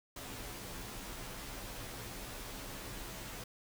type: noise with comb filter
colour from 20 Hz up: pink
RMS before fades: -45 dBFS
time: 0.16-3.44 s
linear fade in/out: 5 ms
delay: 13 ms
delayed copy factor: -0.95
effects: none